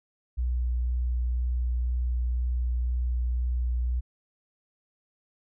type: tone with vibrato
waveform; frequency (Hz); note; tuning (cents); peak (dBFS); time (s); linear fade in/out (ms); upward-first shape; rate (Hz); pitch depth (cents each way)
sine; 61; B1; -21; -24; 0.37-4.01; 20; sine; 2; 10
effects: none